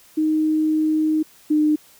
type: tone pair in turn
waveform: sine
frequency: 311.1 / 303.8 Hz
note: D#4 / D#4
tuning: 0 / -41 cents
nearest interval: unison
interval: 41 cents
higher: first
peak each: -16 / -14 dBFS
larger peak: second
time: 0.17-1.23 / 1.5-1.76 s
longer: first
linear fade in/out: 10 ms
effects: white hiss -51 dBFS RMS until 1.99 s